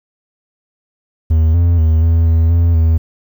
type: tone with pitch steps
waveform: triangle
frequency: 79.9 / 85.6 / 79.9 / 82.7 / 81.9 / 84.6 / 81.2 Hz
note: D#2 / F2 / D#2 / E2 / E2 / E2 / E2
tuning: +47 / -34 / +47 / +6 / -11 / +45 / -26 cents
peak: -6 dBFS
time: 1.3-2.98 s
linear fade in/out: 10 ms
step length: 240 ms
effects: 8-bit